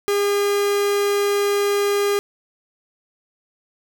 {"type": "tone", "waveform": "45% pulse", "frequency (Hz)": 405.7, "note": "G#4", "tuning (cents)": -41, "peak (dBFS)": -17, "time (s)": [0.08, 2.19], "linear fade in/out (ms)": 0, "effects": []}